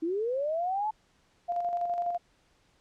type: linear sweep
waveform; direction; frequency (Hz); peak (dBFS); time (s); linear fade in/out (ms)
sine; up; 311.1 to 880; -27; 0.02-0.91; 10
type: tone with tremolo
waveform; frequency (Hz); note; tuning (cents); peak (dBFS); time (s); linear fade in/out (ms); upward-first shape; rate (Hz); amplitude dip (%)
sine; 698.5; F5; 0; -26; 1.48-2.18; 20; square; 12; 40
effects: pink hiss -67 dBFS RMS until 2.8 s + low-pass 7000 Hz 12 dB/octave